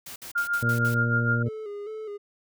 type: noise bursts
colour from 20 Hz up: white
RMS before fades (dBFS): -40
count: 6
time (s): 0.06-0.945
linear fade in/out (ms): 5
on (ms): 100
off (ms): 57
type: tone with tremolo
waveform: sine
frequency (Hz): 1406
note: F6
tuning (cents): +11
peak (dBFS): -21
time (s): 0.35-1.43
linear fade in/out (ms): 10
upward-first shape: sine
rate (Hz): 6.5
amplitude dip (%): 70
type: harmonic tone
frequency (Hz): 117.9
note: A#2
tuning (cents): +20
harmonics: 1 / 2 / 3 / 4 / 5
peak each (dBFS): -24 / -30 / -39 / -35 / -40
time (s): 0.62-1.49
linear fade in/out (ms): 10
type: tone with vibrato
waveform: triangle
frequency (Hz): 422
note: G#4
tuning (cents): +28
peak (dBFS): -31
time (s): 1.45-2.18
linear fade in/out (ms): 20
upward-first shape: square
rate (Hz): 2.4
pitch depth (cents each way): 53
effects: none